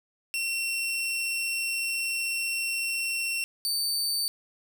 sawtooth tone pair in turn, 2719 / 4573 Hz, F7 / D8, -47 / -47 cents, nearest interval major sixth, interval 900 cents, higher second, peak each -24 / -23 dBFS, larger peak second, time 0.34-3.44 / 3.65-4.28 s, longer first, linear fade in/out 0 ms, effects none

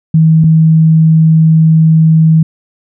sine tone pair in turn, 160 / 160 Hz, D#3 / D#3, +49 / +49 cents, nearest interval unison, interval 0 cents, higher neither, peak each -3 dBFS, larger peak neither, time 0.14-0.44 / 0.44-2.43 s, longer second, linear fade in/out 5 ms, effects none

